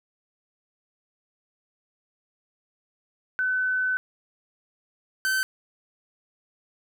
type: tone pair in turn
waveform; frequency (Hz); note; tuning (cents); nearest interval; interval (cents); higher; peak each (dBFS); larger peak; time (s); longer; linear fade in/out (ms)
sine / 45% pulse; 1511 / 1537.4; F#6 / G6; +36 / -34; unison; 30; second; -22; neither; 3.39-3.97 / 5.25-5.43; first; 0
effects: none